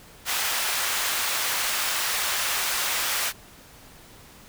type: high-pass noise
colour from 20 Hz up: pink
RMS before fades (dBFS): -26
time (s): 0.25-3.33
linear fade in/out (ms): 50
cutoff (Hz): 1100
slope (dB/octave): 12
effects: pink hiss -49 dBFS RMS until 4.48 s